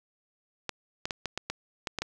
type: clicks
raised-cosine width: 0.2 ms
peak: -14 dBFS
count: 9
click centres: 0.693 / 1.055 / 1.108 / 1.257 / 1.376 / 1.5 / 1.872 / 1.987 / 2.02 s
effects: none